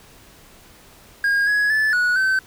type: tone with pitch steps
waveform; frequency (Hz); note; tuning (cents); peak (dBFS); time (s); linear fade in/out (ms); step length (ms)
triangle; 1627 / 1674 / 1740 / 1464 / 1537; G#6 / G#6 / A6 / F#6 / G6; -36 / +13 / -20 / -19 / -35; -14; 1.24-2.39; 2; 230
effects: pink hiss -48 dBFS RMS until 2.46 s